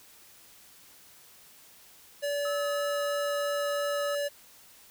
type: tone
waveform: square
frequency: 575 Hz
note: D5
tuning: 37 cents flat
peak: -29 dBFS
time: 2.22-4.29 s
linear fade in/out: 20 ms
type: tone with vibrato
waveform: triangle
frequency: 1287 Hz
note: E6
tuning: 42 cents flat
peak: -34 dBFS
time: 2.45-4.15 s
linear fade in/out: 2 ms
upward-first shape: triangle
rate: 3 Hz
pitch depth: 22 cents each way
effects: white hiss -55 dBFS RMS until 4.9 s